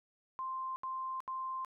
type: tone bursts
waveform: sine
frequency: 1046.5 Hz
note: C6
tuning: in tune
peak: -36 dBFS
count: 3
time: 0.39-1.648 s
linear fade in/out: 0 ms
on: 370 ms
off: 74 ms
effects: none